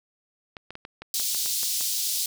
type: clicks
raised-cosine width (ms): 0.3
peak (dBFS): -22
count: 10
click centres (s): 0.568 / 0.706 / 0.754 / 0.851 / 1.02 / 1.198 / 1.347 / 1.46 / 1.632 / 1.809
type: high-pass noise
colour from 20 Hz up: pink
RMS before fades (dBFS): -27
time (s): 1.14-2.26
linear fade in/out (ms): 2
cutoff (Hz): 4000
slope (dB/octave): 24
effects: none